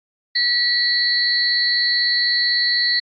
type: tone cluster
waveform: sine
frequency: 1940 / 4102 / 4420 Hz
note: B6 / C8 / C#8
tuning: -31 / -35 / -6 cents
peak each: -20 dBFS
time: 0.35-3 s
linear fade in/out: 10 ms
effects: AAC 64 kbps